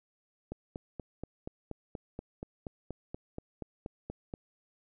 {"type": "click train", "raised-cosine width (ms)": 2, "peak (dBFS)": -25, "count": 17, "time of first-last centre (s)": [0.52, 4.339], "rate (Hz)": 4.19, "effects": []}